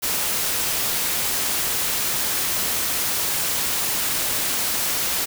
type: noise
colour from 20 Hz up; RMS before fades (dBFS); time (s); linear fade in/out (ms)
white; -23; 0.02-5.26; 20
effects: none